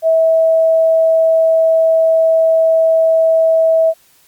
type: tone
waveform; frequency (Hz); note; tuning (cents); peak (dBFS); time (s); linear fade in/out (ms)
sine; 649; E5; -27; -8; 0.02-3.94; 50
effects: white hiss -51 dBFS RMS until 4.27 s + Opus 48 kbps